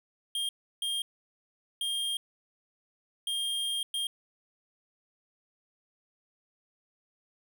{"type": "tone bursts at uneven times", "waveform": "square", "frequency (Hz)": 3215, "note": "G7", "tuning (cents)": 43, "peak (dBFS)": -30, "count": 5, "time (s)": [[0.35, 0.49], [0.82, 1.02], [1.81, 2.17], [3.27, 3.83], [3.94, 4.07]], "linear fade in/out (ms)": 2, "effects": []}